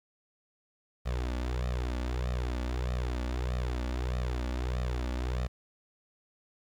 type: tone with flanger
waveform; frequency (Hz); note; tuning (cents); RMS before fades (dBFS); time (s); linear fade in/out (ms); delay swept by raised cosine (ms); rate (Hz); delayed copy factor
sawtooth; 61.74; B1; 0; -32; 1.05-5.48; 20; 1.6 to 3.5; 1.6; +1
effects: low-pass 6000 Hz 12 dB/octave + 10-bit